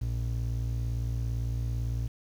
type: ring-modulated tone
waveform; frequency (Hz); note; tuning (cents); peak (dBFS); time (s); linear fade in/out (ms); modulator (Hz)
triangle; 87.31; F2; 0; -23; 0.01-2.08; 10; 28.9
effects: 9-bit